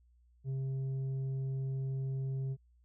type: tone with tanh clipping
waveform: triangle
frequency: 133.8 Hz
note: C3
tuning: 39 cents sharp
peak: -34 dBFS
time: 0.44-2.57 s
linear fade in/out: 50 ms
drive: 9 dB
effects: added 60 Hz sine -63 dBFS peak until 2.84 s